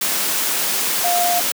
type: tone in noise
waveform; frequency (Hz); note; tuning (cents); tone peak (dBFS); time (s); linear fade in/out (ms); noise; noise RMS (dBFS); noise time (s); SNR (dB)
sine; 704; F5; +14; -17; 1.04-1.4; 5; white; -20; 0.01-1.52; 0
effects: high-pass 200 Hz 12 dB/octave